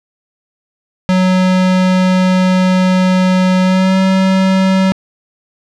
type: tone with pitch glide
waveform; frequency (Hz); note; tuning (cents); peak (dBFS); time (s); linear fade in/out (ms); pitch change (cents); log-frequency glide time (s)
square; 185 to 189.76; F#3 to F#3; 0 to +44; -9; 1.09-4.92; 0; +44; 3.62-3.98
effects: low-pass 5000 Hz 12 dB/octave